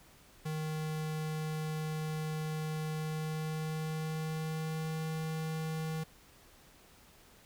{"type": "tone with pitch glide", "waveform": "square", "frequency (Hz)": [155.8, 158.71], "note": ["D#3", "D#3"], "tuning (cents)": [3, 35], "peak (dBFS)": -35, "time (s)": [0.45, 6.04], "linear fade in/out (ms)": 10, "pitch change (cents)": 32, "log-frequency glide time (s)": [2.92, 5], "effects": ["pink hiss -60 dBFS RMS until 7.45 s"]}